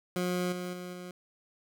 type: tone with level steps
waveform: 20% pulse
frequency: 179.6 Hz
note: F3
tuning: 49 cents sharp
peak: -24 / -30 / -34 / -36 dBFS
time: 0.16-1.11 s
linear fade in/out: 2 ms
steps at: 0.52 / 0.73 / 0.93 s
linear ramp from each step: 5 ms
effects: none